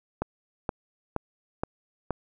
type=click train; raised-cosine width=1 ms; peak=-13 dBFS; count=5; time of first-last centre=0.22-2.107 s; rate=2.12 Hz; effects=none